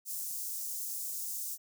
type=high-pass noise; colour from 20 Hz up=white; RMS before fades=-38 dBFS; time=0.05-1.58 s; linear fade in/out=50 ms; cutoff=6100 Hz; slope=24 dB/octave; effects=none